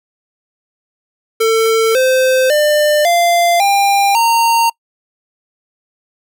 square tone with pitch steps, 448.1 / 517.7 / 598.1 / 691.1 / 798.4 / 922.5 Hz, A4 / C5 / D5 / F5 / G5 / A#5, +32 / -18 / +31 / -18 / +32 / -18 cents, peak -10 dBFS, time 1.4-4.7 s, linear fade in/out 10 ms, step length 550 ms, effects noise-tail reverb RT60 0.1 s tail -25 dB re dry

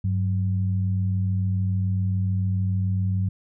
sine tone pair together, 98 / 185 Hz, G2 / F#3, 0 / 0 cents, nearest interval major seventh, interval 1100 cents, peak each -21 / -29 dBFS, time 0.04-3.29 s, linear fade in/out 5 ms, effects none

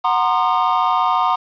triangle chord, C half-diminished seventh, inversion second, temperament equal with one note detuned, 740 / 932.3 / 1046.5 / 1218.2 Hz, Gb5 / Bb5 / C6 / Eb6, 0 / 0 / 0 / -37 cents, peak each -18 dBFS, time 0.04-1.36 s, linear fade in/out 10 ms, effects resampled to 11025 Hz + 7-bit

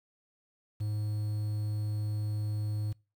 triangle tone with quantisation, 105.7 Hz, G#2, 31 cents sharp, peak -28 dBFS, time 0.8-2.93 s, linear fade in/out 10 ms, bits 9, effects noise-tail reverb RT60 0.3 s tail -24 dB re dry

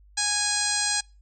harmonic tone, 827 Hz, G#5, 8 cents flat, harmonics 1 / 2 / 3 / 4 / 5 / 6 / 7 / 8 / 9 / 10, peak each -34 / -31 / -36 / -36 / -30 / -31 / -33 / -31 / -32 / -31 dBFS, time 0.17-1.01 s, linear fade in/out 10 ms, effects noise-tail reverb RT60 0.3 s tail -26 dB re dry + added 50 Hz sine -51 dBFS peak until 1.21 s

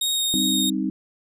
sawtooth tone with vibrato, 3729 Hz, A#7, in tune, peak -18 dBFS, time 0.01-0.7 s, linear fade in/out 5 ms, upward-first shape sine, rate 2.9 Hz, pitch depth 9 cents each way
sine chord, C minor, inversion second, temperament equal, 196 / 261.6 / 311.1 Hz, G3 / C4 / Eb4, 0 / 0 / 0 cents, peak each -26 dBFS, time 0.34-0.9 s, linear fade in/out 0 ms
effects none

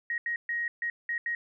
sine tone bursts at uneven times, 1883 Hz, A#6, 17 cents sharp, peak -28 dBFS, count 6, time 0.1-0.18 / 0.26-0.36 / 0.49-0.68 / 0.82-0.9 / 1.09-1.18 / 1.26-1.35 s, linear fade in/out 2 ms, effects none

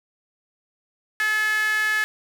sawtooth tone with high-pass filter, 429.3 Hz, A4, 43 cents flat, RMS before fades -22 dBFS, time 1.2-2.04 s, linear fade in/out 0 ms, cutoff 1700 Hz, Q 7, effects none

